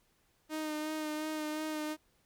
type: tone with vibrato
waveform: sawtooth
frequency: 308 Hz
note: D#4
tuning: 17 cents flat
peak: -31 dBFS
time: 0.49-1.97 s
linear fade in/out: 50 ms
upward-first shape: sine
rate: 2.8 Hz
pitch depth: 23 cents each way
effects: pink hiss -72 dBFS RMS until 2.25 s